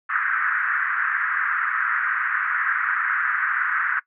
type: band-pass noise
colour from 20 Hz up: pink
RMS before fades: -23 dBFS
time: 0.09-4 s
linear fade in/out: 10 ms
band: 1300 to 1800 Hz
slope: 48 dB/octave
effects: noise-tail reverb RT60 0.1 s tail -20 dB re dry